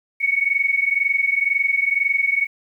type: tone pair together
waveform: sine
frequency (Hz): 2217 / 2239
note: C#7 / C#7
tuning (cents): 0 / +17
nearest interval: unison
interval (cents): 17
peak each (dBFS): -19 / -20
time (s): 0.2-2.47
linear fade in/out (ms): 20
effects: 9-bit